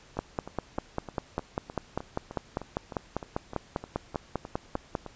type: two click trains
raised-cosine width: 1 ms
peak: -24 / -14 dBFS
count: 17 / 25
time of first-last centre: 0.17-5.063 / 0.19-4.952 s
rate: 3.27 / 5.04 Hz
effects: pink hiss -55 dBFS RMS until 5.15 s + resampled to 16000 Hz